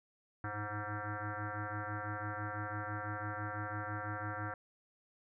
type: tone with frequency modulation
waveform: sine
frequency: 732 Hz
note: F#5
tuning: 19 cents flat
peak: -37 dBFS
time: 0.44-4.54 s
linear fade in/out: 2 ms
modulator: 210 Hz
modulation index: 4.5
effects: none